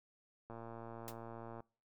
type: click train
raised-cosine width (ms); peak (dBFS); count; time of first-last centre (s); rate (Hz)
1; -35; 128; 0.5-1.604; 115
type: noise with exponential decay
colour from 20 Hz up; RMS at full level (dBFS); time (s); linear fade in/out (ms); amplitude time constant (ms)
white; -44; 1.08-1.16; 0; 16
effects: noise-tail reverb RT60 0.4 s tail -24 dB re dry